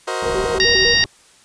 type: chord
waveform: 20% pulse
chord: C half-diminished seventh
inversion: second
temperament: equal with one note detuned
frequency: 370 / 466.2 / 523.3 / 630.9 Hz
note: Gb4 / Bb4 / C5 / Eb5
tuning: 0 / 0 / 0 / +24 cents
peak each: -22 dBFS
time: 0.07-0.59 s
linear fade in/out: 10 ms
type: low-pass noise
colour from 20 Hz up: pink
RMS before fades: -29 dBFS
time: 0.22-1.06 s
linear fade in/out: 5 ms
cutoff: 1100 Hz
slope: 48 dB/octave
type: tone with vibrato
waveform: sine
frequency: 424.9 Hz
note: G#4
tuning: 40 cents sharp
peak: -19 dBFS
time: 0.25-0.95 s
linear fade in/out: 20 ms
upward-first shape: square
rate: 5 Hz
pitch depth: 190 cents each way
type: harmonic tone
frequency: 932.3 Hz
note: A#5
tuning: in tune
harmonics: 2 / 3 / 4 / 5 / 6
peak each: -16 / -22 / -20 / -18 / -21 dBFS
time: 0.6-1.04 s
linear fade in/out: 0 ms
effects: white hiss -50 dBFS RMS until 1.44 s + resampled to 22050 Hz